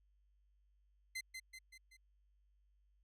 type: tone with echo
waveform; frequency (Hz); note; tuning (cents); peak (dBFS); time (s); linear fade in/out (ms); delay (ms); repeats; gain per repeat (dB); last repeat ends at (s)
sawtooth; 2065; C7; -23; -37; 1.15-1.21; 10; 190; 4; -5; 1.97
effects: added 50 Hz sine -70 dBFS peak until 3.03 s + low-pass 12000 Hz 12 dB/octave